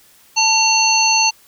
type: harmonic tone with a mistuned harmonic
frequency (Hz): 880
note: A5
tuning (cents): 0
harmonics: 1 / 3 / 5 / 7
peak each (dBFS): -17 / -17 / -17 / -17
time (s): 0.36-1.31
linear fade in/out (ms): 20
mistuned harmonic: 3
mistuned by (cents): +63
effects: white hiss -50 dBFS RMS until 1.47 s

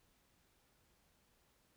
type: silence
effects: pink hiss -74 dBFS RMS until 1.76 s

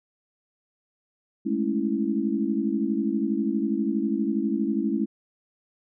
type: chord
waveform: sine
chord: A major seventh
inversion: third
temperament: equal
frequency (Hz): 207.7 / 220 / 277.2 / 329.6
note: G#3 / A3 / C#4 / E4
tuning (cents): 0 / 0 / 0 / 0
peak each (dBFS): -28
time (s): 1.45-5.06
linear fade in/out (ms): 20
effects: none

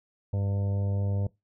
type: harmonic tone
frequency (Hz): 99.5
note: G2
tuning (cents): +26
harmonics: 1 / 2 / 3 / 4 / 5 / 6 / 7 / 9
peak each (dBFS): -25 / -38 / -47 / -47 / -41 / -44 / -51 / -53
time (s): 0.33-1.27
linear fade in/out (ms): 5
effects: noise-tail reverb RT60 0.2 s tail -21 dB re dry

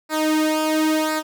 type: tone with flanger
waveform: sawtooth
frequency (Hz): 311.1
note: D#4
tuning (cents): 0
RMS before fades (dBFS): -20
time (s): 0.09-1.23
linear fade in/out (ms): 50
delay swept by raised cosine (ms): 0.32 to 2.72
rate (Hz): 0.96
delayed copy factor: -0.75
effects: none

